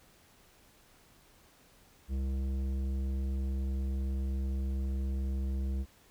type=tone with tanh clipping; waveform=sine; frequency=66.7 Hz; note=C2; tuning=34 cents sharp; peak=-32 dBFS; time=2.08-5.86 s; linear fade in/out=50 ms; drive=12 dB; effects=pink hiss -62 dBFS RMS until 6.1 s